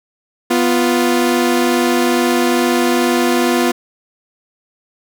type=tone pair together; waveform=sawtooth; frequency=246.9 / 349.2 Hz; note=B3 / F4; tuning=0 / 0 cents; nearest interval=tritone; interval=600 cents; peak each=-11 dBFS; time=0.5-3.72 s; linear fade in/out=10 ms; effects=none